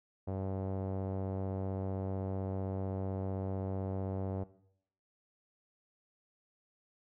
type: tone with low-pass filter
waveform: sawtooth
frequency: 95.7 Hz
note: G2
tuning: 41 cents flat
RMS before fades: -37 dBFS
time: 0.27-4.44 s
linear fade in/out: 10 ms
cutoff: 650 Hz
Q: 1.8
effects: noise-tail reverb RT60 0.7 s tail -17 dB re dry